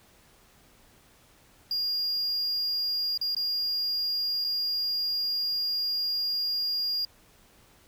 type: tone with dropouts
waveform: triangle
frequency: 4827 Hz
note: D8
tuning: 47 cents sharp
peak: -25 dBFS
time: 1.71-7.05 s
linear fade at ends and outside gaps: 2 ms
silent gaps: 3.176-3.213 / 3.349-3.366 / 4.443-4.446 s
effects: pink hiss -59 dBFS RMS until 7.87 s